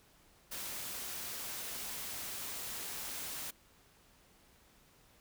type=noise; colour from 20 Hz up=white; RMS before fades=-42 dBFS; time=0.51-3.51 s; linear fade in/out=10 ms; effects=pink hiss -65 dBFS RMS until 5.2 s